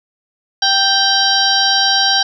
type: harmonic tone with a mistuned harmonic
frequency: 784 Hz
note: G5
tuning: in tune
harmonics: 1 / 2 / 4 / 5 / 6 / 7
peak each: -18 / -18 / -18 / -18 / -18 / -18 dBFS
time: 0.62-2.23 s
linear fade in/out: 5 ms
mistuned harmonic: 7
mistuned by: +33 cents
effects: none